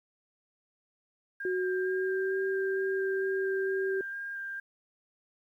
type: tone with vibrato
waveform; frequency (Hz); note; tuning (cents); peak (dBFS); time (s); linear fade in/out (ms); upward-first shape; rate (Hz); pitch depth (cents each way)
sine; 1600; G6; +35; -35; 1.4-4.6; 5; square; 2.2; 10
type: tone with pitch glide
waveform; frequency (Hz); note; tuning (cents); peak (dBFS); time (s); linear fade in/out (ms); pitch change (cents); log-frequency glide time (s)
sine; 369.1 to 385; F#4 to G4; -4 to -31; -28; 1.45-4.01; 2; +73; 1.66-2.39
effects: 11-bit